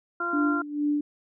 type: harmonic tone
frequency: 345.3 Hz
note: F4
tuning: 20 cents flat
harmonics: 1 / 2 / 3 / 4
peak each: -34 / -37 / -37 / -27 dBFS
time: 0.2-0.62 s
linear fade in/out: 5 ms
type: tone with tremolo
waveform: sine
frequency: 293.7 Hz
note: D4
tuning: in tune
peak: -21 dBFS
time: 0.33-1.01 s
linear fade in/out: 5 ms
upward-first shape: sine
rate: 2.2 Hz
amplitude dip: 80%
effects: none